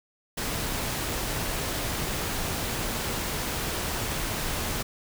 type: noise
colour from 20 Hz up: pink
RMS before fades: -30 dBFS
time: 0.37-4.83 s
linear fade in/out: 10 ms
effects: none